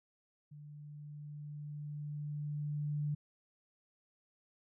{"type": "tone with level ramp", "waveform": "sine", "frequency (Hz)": 147.8, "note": "D3", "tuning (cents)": 11, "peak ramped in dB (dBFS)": [-49, -32], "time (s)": [0.51, 3.15], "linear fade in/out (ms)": 10, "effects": []}